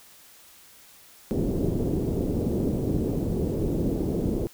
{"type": "low-pass noise", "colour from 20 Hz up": "white", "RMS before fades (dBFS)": -26, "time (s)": [1.31, 4.47], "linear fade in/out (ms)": 0, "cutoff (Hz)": 400, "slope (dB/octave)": 24, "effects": ["white hiss -52 dBFS RMS until 4.53 s"]}